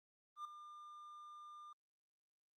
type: tone with ADSR envelope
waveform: triangle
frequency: 1200 Hz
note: D6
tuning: 37 cents sharp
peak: -40 dBFS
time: 0.36-1.73 s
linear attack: 89 ms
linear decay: 4 ms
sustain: -11 dB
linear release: 5 ms
effects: Opus 24 kbps